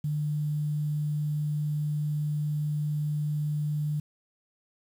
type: tone with quantisation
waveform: sine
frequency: 149.6 Hz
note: D3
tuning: 32 cents sharp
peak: -26 dBFS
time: 0.04-4 s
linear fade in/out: 5 ms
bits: 9
effects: none